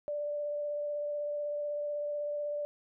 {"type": "tone with vibrato", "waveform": "sine", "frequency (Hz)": 587.3, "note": "D5", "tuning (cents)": 0, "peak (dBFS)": -32, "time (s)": [0.08, 2.65], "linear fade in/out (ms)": 0, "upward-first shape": "triangle", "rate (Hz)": 16, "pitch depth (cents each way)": 14, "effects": []}